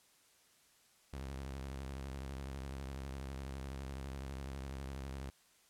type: tone with vibrato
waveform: sawtooth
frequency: 67.4 Hz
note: C#2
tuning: 48 cents flat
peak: -38 dBFS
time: 1.13-5.3 s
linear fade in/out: 0 ms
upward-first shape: triangle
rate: 12 Hz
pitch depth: 110 cents each way
effects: white hiss -68 dBFS RMS until 5.69 s + low-pass 11000 Hz 12 dB/octave